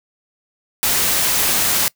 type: noise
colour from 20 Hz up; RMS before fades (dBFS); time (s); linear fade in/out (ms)
white; -17; 0.83-1.88; 0
effects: noise-tail reverb RT60 0.1 s tail -23 dB re dry